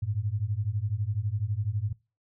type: beating tone pair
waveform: sine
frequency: 98 / 110 Hz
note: G2 / A2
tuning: 0 / 0 cents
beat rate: 12 Hz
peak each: -30 / -29 dBFS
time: 0.02-1.93 s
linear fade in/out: 10 ms
effects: noise-tail reverb RT60 0.3 s tail -22 dB re dry